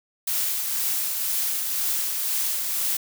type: noise with tremolo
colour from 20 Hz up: blue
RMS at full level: -24 dBFS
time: 0.27-2.97 s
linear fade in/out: 5 ms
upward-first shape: triangle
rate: 2 Hz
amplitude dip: 35%
effects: none